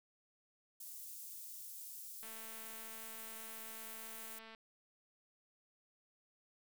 white high-pass noise, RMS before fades -50 dBFS, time 0.8-4.39 s, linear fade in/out 5 ms, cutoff 8000 Hz, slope 12 dB/octave
click train, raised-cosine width 0.3 ms, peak -39 dBFS, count 518, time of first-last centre 2.23-4.548 s, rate 223 Hz
effects none

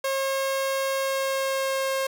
sawtooth tone with pitch glide, 540 to 535.7 Hz, C#5 to C5, -45 to +41 cents, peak -20 dBFS, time 0.04-2.07 s, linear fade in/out 5 ms, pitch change -14 cents, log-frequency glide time 1.03-1.93 s, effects none

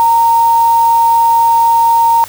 sine tone with quantisation, 924 Hz, A#5, 16 cents flat, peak -6 dBFS, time 0-2.24 s, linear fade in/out 0 ms, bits 4, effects added 98 Hz sine -41 dBFS peak until 2.28 s + white hiss -32 dBFS RMS until 2.28 s

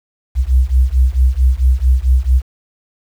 sine beating tone pair, 61.74 / 66.24 Hz, B1 / C2, 0 / +22 cents, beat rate 4.5 Hz, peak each -12 dBFS, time 0.35-2.42 s, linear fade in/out 50 ms, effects 7-bit

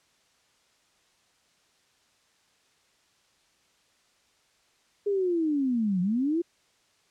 sine linear two-way sweep, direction down then up, 414.4 to 174 to 350.7 Hz, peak -23 dBFS, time 5.06-6.42 s, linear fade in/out 10 ms, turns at 6.01 s, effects white hiss -66 dBFS RMS until 7.1 s + low-pass 7000 Hz 12 dB/octave

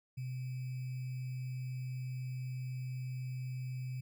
sine tone with sample-and-hold, 128 Hz, C3, 38 cents flat, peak -37 dBFS, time 0.17-4.01 s, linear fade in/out 10 ms, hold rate 2450 Hz, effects none

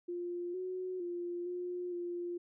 sine tone with pitch steps, 350.5 / 369 / 349.4 / 356.6 / 349.4 Hz, F4 / F#4 / F4 / F4 / F4, +6 / -5 / +1 / +36 / +1 cents, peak -36 dBFS, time 0.08-2.38 s, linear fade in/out 10 ms, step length 460 ms, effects none

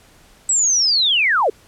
sine linear sweep, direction down, 7902 to 370 Hz, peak -13 dBFS, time 0.49-1.5 s, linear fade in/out 5 ms, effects pink hiss -50 dBFS RMS until 1.67 s + low-pass 12000 Hz 12 dB/octave

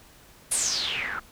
white noise with low-pass filter sweep, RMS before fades -28 dBFS, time 0.51-1.2 s, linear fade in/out 10 ms, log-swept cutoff 10000 to 1300 Hz, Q 8.1, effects pink hiss -53 dBFS RMS until 1.31 s

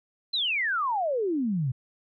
sine exponential sweep, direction down, 4186 to 120 Hz, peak -24 dBFS, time 0.33-1.72 s, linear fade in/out 10 ms, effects none

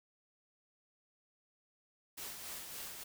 white noise with tremolo, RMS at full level -44 dBFS, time 2.17-3.04 s, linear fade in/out 10 ms, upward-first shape triangle, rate 3.5 Hz, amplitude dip 45%, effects none

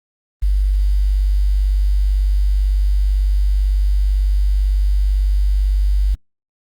sine tone with quantisation, 49 Hz, G1, in tune, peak -12 dBFS, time 0.42-6.15 s, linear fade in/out 10 ms, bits 7, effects Opus 24 kbps

